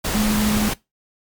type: tone in noise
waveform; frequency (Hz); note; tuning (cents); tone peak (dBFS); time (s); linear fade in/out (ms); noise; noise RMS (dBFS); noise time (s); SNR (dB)
sine; 212; G#3; +36; -17; 0.14-0.69; 10; pink; -23; 0.04-0.74; +3
effects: noise-tail reverb RT60 0.2 s tail -21 dB re dry + MP3 96 kbps